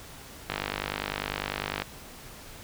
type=click train; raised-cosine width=0.3 ms; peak=-12 dBFS; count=67; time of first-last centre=0.5-1.82 s; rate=50 Hz; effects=pink hiss -46 dBFS RMS until 2.63 s